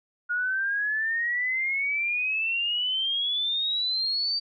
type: exponential sweep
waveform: sine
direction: up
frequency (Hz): 1433 to 4655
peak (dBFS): -24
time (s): 0.29-4.4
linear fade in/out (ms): 20
effects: none